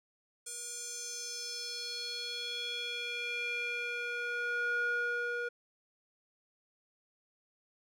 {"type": "tone with band-pass filter sweep", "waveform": "square", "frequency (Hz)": 479.1, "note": "A#4", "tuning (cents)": 47, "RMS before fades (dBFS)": -37, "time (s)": [0.46, 5.49], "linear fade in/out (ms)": 10, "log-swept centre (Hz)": [8100, 1100], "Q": 3.6, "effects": []}